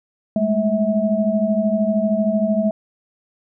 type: tone cluster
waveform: sine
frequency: 204.4 / 217.4 / 648 Hz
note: G#3 / A3 / E5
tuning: -27 / -21 / -30 cents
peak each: -20 dBFS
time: 0.36-2.71 s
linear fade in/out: 2 ms
effects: none